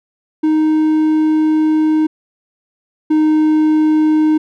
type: tone pair in turn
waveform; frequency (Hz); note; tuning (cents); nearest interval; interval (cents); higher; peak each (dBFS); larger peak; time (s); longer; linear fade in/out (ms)
triangle; 311.1 / 309.4; D#4 / D#4; 0 / -10; unison; 10; first; -8 / -7; second; 0.43-2.07 / 3.1-4.38; first; 10
effects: none

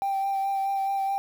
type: tone with vibrato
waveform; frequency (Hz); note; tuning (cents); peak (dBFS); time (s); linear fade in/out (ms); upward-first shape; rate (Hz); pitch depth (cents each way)
sine; 784; G5; 0; -22; 0.02-1.18; 0; sine; 4.7; 15
effects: tanh soft clip ceiling -22 dBFS + 8-bit

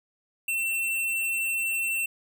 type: tone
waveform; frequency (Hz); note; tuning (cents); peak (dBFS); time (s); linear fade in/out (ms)
square; 2698; E7; +40; -26; 0.48-2.06; 5
effects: none

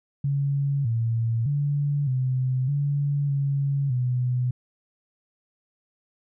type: tone with pitch steps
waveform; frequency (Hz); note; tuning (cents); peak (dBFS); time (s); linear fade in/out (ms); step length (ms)
sine; 140.3 / 114.8 / 143.9 / 128.9 / 142.9 / 139.7 / 125.1; C#3 / A#2 / D3 / C3 / D3 / C#3 / B2; +21 / -26 / -35 / -26 / -47 / +14 / +23; -21; 0.24-4.51; 5; 610
effects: none

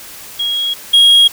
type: tone pair in turn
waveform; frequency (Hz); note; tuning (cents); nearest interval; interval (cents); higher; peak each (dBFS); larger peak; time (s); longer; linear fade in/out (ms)
sine / triangle; 3299 / 3282; G#7 / G#7; -12 / -21; unison; 9; first; -14 / -3; second; 0.39-0.74 / 0.93-1.28; neither; 10
effects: white hiss -33 dBFS RMS until 1.32 s

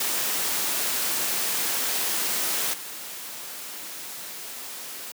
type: noise with level steps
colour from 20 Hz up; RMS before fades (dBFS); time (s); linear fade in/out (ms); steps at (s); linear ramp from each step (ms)
white; -26 / -37; 0-5.12; 5; 2.73; 10
effects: high-pass 200 Hz 12 dB/octave

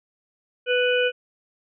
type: harmonic tone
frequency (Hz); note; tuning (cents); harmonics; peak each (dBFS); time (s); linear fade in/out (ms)
495.1; B4; +4; 1 / 3 / 5 / 6; -20 / -25 / -27 / -28; 0.66-1.12; 50
effects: none

